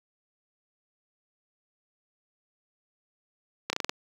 slowing click train, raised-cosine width 0.2 ms, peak -10 dBFS, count 6, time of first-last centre 3.7-3.894 s, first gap 30 ms, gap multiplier 1.13, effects high-pass 150 Hz 12 dB/octave + 7-bit

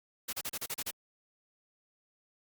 white noise bursts, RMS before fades -36 dBFS, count 8, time 0.28-0.911 s, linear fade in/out 10 ms, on 50 ms, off 33 ms, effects Opus 48 kbps

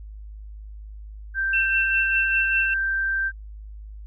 sine tone, 1568 Hz, G6, in tune, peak -21 dBFS, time 1.34-3.32 s, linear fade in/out 50 ms
sine tone with tremolo, 2694 Hz, E7, 37 cents sharp, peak -19 dBFS, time 1.53-2.74 s, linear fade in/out 5 ms, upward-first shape sine, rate 5 Hz, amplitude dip 55%
effects added 52 Hz sine -36 dBFS peak until 4.06 s

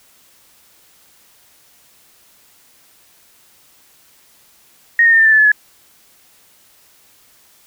sine tone with pitch steps, 1864.7 / 1840.1 / 1815.8 / 1791.8 / 1768.2 / 1744.9 / 1721.8 / 1699.1 Hz, A#6 / A#6 / A#6 / A6 / A6 / A6 / A6 / G#6, 0 / -23 / -46 / +31 / +8 / -15 / -38 / +39 cents, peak -7 dBFS, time 4.99-5.518 s, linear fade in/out 2 ms, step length 66 ms, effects white hiss -51 dBFS RMS until 7.66 s

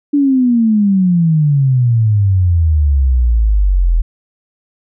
sine exponential sweep, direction down, 292.8 to 40.32 Hz, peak -8 dBFS, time 0.13-4.02 s, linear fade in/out 10 ms, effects none

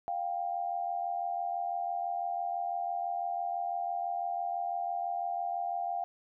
sine tone pair together, 702 / 788 Hz, F5 / G5, +9 / +9 cents, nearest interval major second, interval 200 cents, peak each -33 / -35 dBFS, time 0.08-6.04 s, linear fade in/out 0 ms, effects none

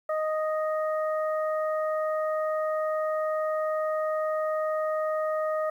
harmonic tone, 622.3 Hz, D#5, in tune, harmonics 1 / 2 / 3, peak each -26 / -32 / -41 dBFS, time 0.09-5.7 s, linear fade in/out 5 ms, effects 10-bit

